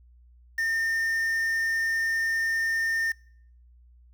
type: tone with quantisation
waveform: triangle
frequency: 1815 Hz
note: A#6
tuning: 47 cents flat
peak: -22 dBFS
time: 0.58-3.12 s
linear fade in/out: 5 ms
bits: 7
effects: noise-tail reverb RT60 0.7 s tail -26 dB re dry + added 60 Hz sine -52 dBFS peak until 4.13 s